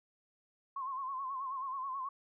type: tone with vibrato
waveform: sine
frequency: 1067 Hz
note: C6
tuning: 34 cents sharp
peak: -36 dBFS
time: 0.76-2.09 s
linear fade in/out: 5 ms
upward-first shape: sine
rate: 9.3 Hz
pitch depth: 80 cents each way
effects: none